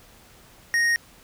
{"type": "tone with hard clipping", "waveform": "sine", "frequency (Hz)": 1864.7, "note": "A#6", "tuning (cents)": 0, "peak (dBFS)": -20, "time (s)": [0.74, 0.96], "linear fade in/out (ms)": 0, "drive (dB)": 9, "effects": ["pink hiss -52 dBFS RMS until 1.23 s"]}